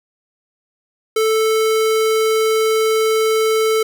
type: tone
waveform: square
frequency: 440 Hz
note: A4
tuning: in tune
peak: -14 dBFS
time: 1.16-3.83 s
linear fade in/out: 5 ms
effects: none